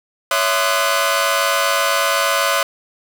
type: tone cluster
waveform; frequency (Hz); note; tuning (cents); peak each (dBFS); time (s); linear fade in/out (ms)
sawtooth; 560 / 661 / 1032 / 1225 / 1492; C#5 / E5 / C6 / D#6 / F#6; +18 / +5 / -24 / -27 / +14; -18; 0.31-2.63; 2
effects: none